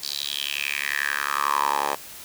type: tone with high-pass filter sweep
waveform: 10% pulse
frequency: 71.2 Hz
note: C#2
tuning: 47 cents sharp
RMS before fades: -26 dBFS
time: 0.02-1.96 s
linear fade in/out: 20 ms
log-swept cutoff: 4600 to 700 Hz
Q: 5.3
effects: white hiss -41 dBFS RMS until 2.24 s